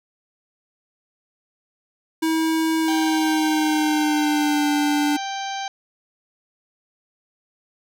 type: tone with pitch glide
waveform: square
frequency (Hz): 321.6 to 293.2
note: E4 to D4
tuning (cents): -43 to -3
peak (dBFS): -19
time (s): 2.22-5.17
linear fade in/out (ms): 10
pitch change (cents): -160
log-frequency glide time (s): 2.79-4.68
type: harmonic tone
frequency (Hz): 784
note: G5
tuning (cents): 0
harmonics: 1 / 2 / 3 / 4 / 5 / 6 / 7 / 8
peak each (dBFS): -27 / -35 / -38 / -36 / -38 / -42 / -45 / -39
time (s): 2.88-5.68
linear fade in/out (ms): 2
effects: none